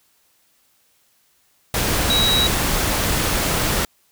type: tone in noise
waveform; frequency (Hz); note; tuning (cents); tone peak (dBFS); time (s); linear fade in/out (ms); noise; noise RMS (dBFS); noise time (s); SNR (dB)
sine; 3859; B7; -41; -16; 2.1-2.47; 2; pink; -20; 1.74-3.85; +1
effects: white hiss -61 dBFS RMS until 4.11 s